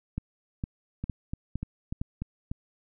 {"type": "two click trains", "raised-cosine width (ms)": 5, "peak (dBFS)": [-20, -18], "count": [6, 5], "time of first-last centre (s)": [[1.04, 2.515], [0.18, 2.015]], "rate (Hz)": [3.39, 2.18], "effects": []}